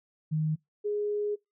sine tone pair in turn, 155.56 / 415.3 Hz, D#3 / G#4, 0 / 0 cents, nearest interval octave + perfect fourth, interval 1700 cents, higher second, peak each -25 / -27 dBFS, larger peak first, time 0.31-0.56 / 0.84-1.36 s, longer second, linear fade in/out 20 ms, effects noise-tail reverb RT60 0.2 s tail -26 dB re dry

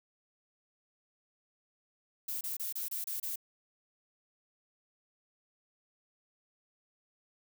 violet noise bursts, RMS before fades -37 dBFS, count 7, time 2.28-3.358 s, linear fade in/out 5 ms, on 130 ms, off 28 ms, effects none

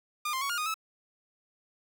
sawtooth tone with pitch steps, 1210 / 1049 / 1116 / 1418 / 1236 / 1300 Hz, D#6 / C6 / C#6 / F6 / D#6 / E6, -49 / +4 / +11 / +26 / -12 / -24 cents, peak -26 dBFS, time 0.25-0.742 s, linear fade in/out 5 ms, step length 82 ms, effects 9-bit

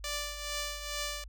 5% pulse tone with tremolo, 587 Hz, D5, 1 cent flat, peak -21 dBFS, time 0.04-1.24 s, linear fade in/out 2 ms, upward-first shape triangle, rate 2.3 Hz, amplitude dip 65%, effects added 50 Hz sine -44 dBFS peak until 1.28 s

